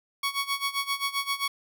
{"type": "tone with tremolo", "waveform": "15% pulse", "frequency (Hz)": 1115, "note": "C#6", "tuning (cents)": 10, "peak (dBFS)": -18, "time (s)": [0.23, 1.48], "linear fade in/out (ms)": 5, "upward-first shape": "sine", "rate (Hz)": 7.6, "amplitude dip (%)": 85, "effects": []}